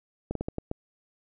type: slowing click train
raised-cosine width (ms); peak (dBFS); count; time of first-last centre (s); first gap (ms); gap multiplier
2; -17; 6; 0.31-0.714; 43; 1.32
effects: none